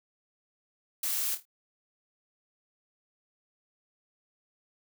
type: noise with echo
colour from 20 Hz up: blue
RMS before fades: -31 dBFS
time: 1.03-1.35 s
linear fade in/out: 5 ms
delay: 26 ms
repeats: 4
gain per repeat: -9 dB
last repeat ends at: 1.454 s
effects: none